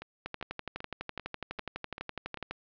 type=two click trains; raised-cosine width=0.3 ms; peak=-24 / -19 dBFS; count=7 / 28; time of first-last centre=0.02-2.373 / 0.26-2.51 s; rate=2.55 / 12 Hz; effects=low-pass 4000 Hz 12 dB/octave